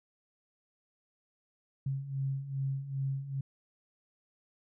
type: beating tone pair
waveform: sine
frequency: 134.3 / 136.8 Hz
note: C3 / C#3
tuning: +46 / -23 cents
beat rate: 2.5 Hz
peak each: -38 / -33 dBFS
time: 1.86-3.41 s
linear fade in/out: 5 ms
effects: none